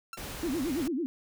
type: tone with exponential decay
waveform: sawtooth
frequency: 1356 Hz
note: E6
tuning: 49 cents sharp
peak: -31 dBFS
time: 0.13-0.21 s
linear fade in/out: 2 ms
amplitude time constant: 16 ms
type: noise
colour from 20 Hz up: pink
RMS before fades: -40 dBFS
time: 0.17-0.88 s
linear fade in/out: 5 ms
type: tone with vibrato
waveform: sine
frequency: 296.7 Hz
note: D4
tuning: 18 cents sharp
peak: -28 dBFS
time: 0.43-1.06 s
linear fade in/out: 0 ms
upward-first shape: sine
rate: 9.1 Hz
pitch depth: 300 cents each way
effects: none

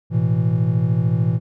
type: chord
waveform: triangle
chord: A suspended second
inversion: none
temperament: equal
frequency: 110 / 123.47 / 164.81 Hz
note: A2 / B2 / E3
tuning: 0 / 0 / 0 cents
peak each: -18 dBFS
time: 0.1-1.4 s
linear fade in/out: 50 ms
effects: none

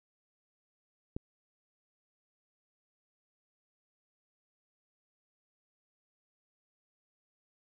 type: click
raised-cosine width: 3 ms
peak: -23 dBFS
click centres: 1.165 s
effects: none

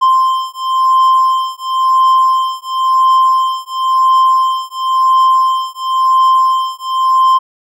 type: beating tone pair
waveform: triangle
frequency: 1045 / 1045.96 Hz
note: C6 / C6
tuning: -2 / -1 cents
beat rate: 0.96 Hz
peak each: -10 dBFS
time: 0.01-7.39 s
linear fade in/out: 20 ms
effects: none

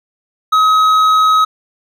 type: tone with hard clipping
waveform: sine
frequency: 1272 Hz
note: D#6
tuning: 38 cents sharp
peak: -9 dBFS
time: 0.52-1.45 s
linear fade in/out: 10 ms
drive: 6 dB
effects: none

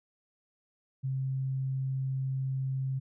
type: tone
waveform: sine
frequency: 133 Hz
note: C3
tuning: 29 cents sharp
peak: -29 dBFS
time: 1.03-3 s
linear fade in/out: 20 ms
effects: none

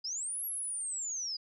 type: linear two-way sweep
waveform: sine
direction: up then down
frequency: 4831 to 11510 to 4831 Hz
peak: -34 dBFS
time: 0.04-1.37 s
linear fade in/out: 10 ms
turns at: 0.45 s
effects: none

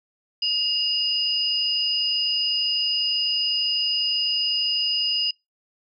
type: tone pair together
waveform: sine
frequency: 2849 / 4964 Hz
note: F7 / D#8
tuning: +34 / -5 cents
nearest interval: minor seventh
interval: 961 cents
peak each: -24 / -23 dBFS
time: 0.42-5.31 s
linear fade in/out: 5 ms
effects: noise-tail reverb RT60 0.2 s tail -25 dB re dry

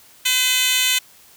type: tone with high-pass filter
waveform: 10% pulse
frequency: 508 Hz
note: B4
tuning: 49 cents sharp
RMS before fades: -18 dBFS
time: 0.25-0.99 s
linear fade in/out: 10 ms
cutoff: 3300 Hz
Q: 1.2
effects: white hiss -49 dBFS RMS until 1.36 s

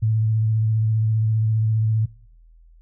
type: tone with vibrato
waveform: sine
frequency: 110 Hz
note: A2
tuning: in tune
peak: -16 dBFS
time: 0.02-2.06 s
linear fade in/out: 10 ms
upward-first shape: sine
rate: 15 Hz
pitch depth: 24 cents each way
effects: noise-tail reverb RT60 0.8 s tail -25 dB re dry + added 41 Hz sine -47 dBFS peak until 2.81 s

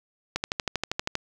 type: click train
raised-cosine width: 0.2 ms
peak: -9 dBFS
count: 11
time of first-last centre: 0.36-1.154 s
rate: 12.6 Hz
effects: 8-bit

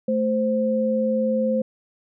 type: tone pair together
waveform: sine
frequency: 220 / 521.4 Hz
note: A3 / C5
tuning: 0 / -6 cents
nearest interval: octave + minor third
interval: 1494 cents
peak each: -22 / -21 dBFS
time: 0.08-1.62 s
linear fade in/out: 5 ms
effects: none

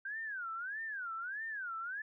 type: tone with vibrato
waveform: sine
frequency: 1547 Hz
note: G6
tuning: 23 cents flat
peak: -38 dBFS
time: 0.05-2.02 s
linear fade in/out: 5 ms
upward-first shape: sine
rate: 1.6 Hz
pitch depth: 270 cents each way
effects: none

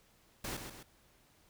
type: noise with echo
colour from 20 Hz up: pink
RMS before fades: -40 dBFS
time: 0.44-0.57 s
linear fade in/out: 5 ms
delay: 130 ms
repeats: 2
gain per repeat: -6 dB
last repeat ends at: 0.83 s
effects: pink hiss -67 dBFS RMS until 1.49 s

